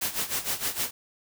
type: noise with tremolo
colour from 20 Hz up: white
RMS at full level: -27 dBFS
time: 0.01-0.91 s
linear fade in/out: 10 ms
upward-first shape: sine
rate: 6.5 Hz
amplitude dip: 80%
effects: none